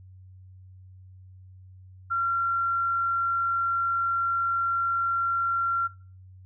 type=tone; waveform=sine; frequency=1371 Hz; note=F6; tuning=32 cents flat; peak=-23 dBFS; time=2.1-5.88 s; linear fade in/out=20 ms; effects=noise-tail reverb RT60 0.4 s tail -22 dB re dry + added 93 Hz sine -46 dBFS peak until 6.45 s